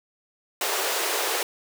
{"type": "high-pass noise", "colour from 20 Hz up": "pink", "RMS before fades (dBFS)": -26, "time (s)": [0.61, 1.43], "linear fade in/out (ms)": 2, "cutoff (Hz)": 370, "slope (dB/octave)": 48, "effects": []}